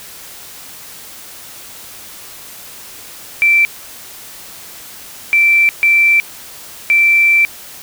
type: tone bursts at uneven times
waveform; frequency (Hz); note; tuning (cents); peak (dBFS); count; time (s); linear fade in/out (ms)
sine; 2340; D7; -7; -7; 4; 3.42-3.65 / 5.33-5.69 / 5.83-6.2 / 6.9-7.45; 0
effects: white hiss -34 dBFS RMS until 7.82 s